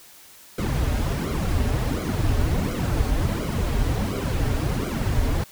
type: noise with flanger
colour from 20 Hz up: brown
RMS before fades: -23 dBFS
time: 0.58-5.44 s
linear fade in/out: 5 ms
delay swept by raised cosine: 1.1 to 6 ms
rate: 1.4 Hz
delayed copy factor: -0.85
effects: white hiss -48 dBFS RMS until 5.51 s